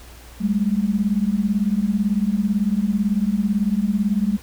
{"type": "beating tone pair", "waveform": "sine", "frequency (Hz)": [196, 214], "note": ["G3", "A3"], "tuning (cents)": [0, -48], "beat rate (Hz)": 18, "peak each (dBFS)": -20, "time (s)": [0.4, 4.38], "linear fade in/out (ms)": 20, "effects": ["added 60 Hz sine -41 dBFS peak until 4.42 s", "pink hiss -45 dBFS RMS until 4.42 s"]}